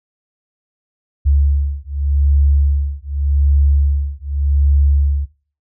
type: beating tone pair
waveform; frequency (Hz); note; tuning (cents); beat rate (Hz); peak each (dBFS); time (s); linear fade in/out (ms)
sine; 70.4 / 71.25; C#2 / C#2; +27 / +48; 0.85; -15; 1.25-5.26; 20
effects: noise-tail reverb RT60 0.4 s tail -19 dB re dry